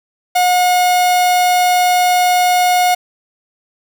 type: tone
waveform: 45% pulse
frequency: 722 Hz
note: F#5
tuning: 43 cents flat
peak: -10 dBFS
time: 0.35-2.95 s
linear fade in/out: 10 ms
effects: 7-bit